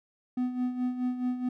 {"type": "tone with tremolo", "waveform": "triangle", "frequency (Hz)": 250.1, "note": "B3", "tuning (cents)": 22, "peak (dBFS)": -23, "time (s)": [0.37, 1.49], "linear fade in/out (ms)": 5, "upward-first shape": "sine", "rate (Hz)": 4.7, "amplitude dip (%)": 65, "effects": []}